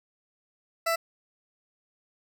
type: tone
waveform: 20% pulse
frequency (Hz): 664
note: E5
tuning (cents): +12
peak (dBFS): -19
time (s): 0.86-0.96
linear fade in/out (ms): 10
effects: none